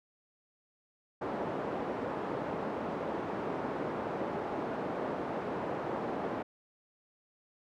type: band-pass noise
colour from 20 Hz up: pink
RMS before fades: -36 dBFS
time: 1.21-6.43 s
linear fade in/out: 10 ms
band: 270 to 880 Hz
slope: 12 dB/octave
effects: none